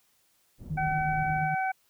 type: low-pass noise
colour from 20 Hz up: pink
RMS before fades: -41 dBFS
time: 0.58-1.47 s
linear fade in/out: 50 ms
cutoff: 240 Hz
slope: 12 dB/octave
type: tone with tremolo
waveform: sine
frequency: 153.8 Hz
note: D#3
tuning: 20 cents flat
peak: -28 dBFS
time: 0.7-1.55 s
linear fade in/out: 10 ms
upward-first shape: triangle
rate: 8.5 Hz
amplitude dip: 60%
type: harmonic tone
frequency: 760 Hz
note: F#5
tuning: 46 cents sharp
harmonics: 1 / 2 / 3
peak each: -27 / -33 / -37 dBFS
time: 0.77-1.72 s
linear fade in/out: 10 ms
effects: white hiss -68 dBFS RMS until 1.89 s